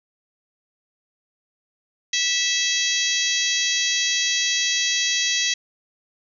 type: harmonic tone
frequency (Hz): 654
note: E5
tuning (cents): -14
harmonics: 3 / 4 / 5 / 6 / 7 / 8 / 9 / 10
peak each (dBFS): -27 / -28 / -26 / -26 / -30 / -32 / -27 / -29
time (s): 2.13-5.54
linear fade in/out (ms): 5
effects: none